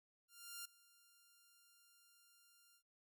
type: tone with ADSR envelope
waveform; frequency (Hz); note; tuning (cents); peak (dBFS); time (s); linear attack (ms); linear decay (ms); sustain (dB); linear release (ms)
5% pulse; 1396.9; F6; 0; -35; 0.28-2.83; 370; 7; -22; 77
effects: none